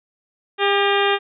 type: harmonic tone with a mistuned harmonic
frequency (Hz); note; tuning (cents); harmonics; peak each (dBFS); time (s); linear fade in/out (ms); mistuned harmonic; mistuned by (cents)
401.6; G4; +42; 1 / 2 / 3 / 4 / 5 / 6 / 7 / 8 / 9; -19 / -22 / -24 / -25 / -26 / -27 / -27 / -28 / -29; 0.58-1.19; 50; 5; -63
effects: none